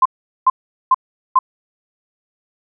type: tone bursts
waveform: sine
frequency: 1041 Hz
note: C6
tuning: 9 cents flat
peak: -7 dBFS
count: 4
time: 0.02-1.39 s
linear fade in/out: 5 ms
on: 35 ms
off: 410 ms
effects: none